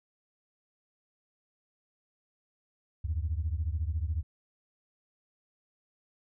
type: beating tone pair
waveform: sine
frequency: 74.2 / 88.2 Hz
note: D2 / F2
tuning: +18 / +18 cents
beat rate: 14 Hz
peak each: -30 / -32 dBFS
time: 3.04-4.23 s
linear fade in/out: 10 ms
effects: tanh soft clip ceiling -22 dBFS